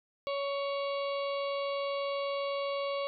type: harmonic tone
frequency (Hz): 559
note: C#5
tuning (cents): +14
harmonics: 1 / 2 / 4 / 5 / 6 / 7 / 8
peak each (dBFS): -32 / -38 / -44 / -46 / -48 / -49 / -50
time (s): 0.27-3.07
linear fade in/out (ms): 0
effects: none